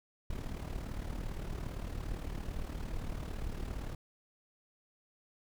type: noise with amplitude modulation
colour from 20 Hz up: brown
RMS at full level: -36 dBFS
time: 0.3-3.95 s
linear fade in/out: 5 ms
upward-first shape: sine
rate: 37.6 Hz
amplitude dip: 65%
effects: none